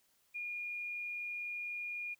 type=tone; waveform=sine; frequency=2428 Hz; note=D#7; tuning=43 cents flat; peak=-38 dBFS; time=0.34-2.15 s; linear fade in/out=20 ms; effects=white hiss -73 dBFS RMS until 2.19 s